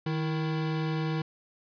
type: tone pair together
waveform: square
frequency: 156.16 / 328.6 Hz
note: D#3 / E4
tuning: +7 / -5 cents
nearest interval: octave + minor second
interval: 1288 cents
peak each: -29 / -36 dBFS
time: 0.06-1.22 s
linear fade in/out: 5 ms
effects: resampled to 11025 Hz + 11-bit